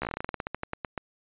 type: slowing click train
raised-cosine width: 0.5 ms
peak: -16 dBFS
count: 19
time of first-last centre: 0.02-0.978 s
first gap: 14 ms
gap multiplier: 1.14
effects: resampled to 8000 Hz